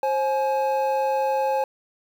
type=tone pair together; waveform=triangle; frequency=532 / 844.5 Hz; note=C5 / G#5; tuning=+29 / +29 cents; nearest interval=minor sixth; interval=800 cents; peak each=-21 dBFS; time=0.03-1.64 s; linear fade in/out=2 ms; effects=8-bit